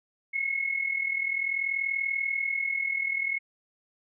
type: tone with amplitude modulation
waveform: sine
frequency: 2180 Hz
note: C#7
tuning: 29 cents flat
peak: -23 dBFS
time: 0.33-3.39 s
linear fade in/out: 20 ms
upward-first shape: sine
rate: 40.5 Hz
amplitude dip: 70%
effects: none